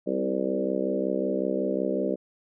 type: harmonic tone with a mistuned harmonic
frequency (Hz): 65.41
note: C2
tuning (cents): 0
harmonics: 3 / 4 / 5 / 6 / 7 / 8 / 9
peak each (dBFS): -32 / -32 / -32 / -32 / -32 / -32 / -32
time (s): 0.06-2.16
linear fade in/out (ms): 20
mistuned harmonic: 5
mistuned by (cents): +15
effects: none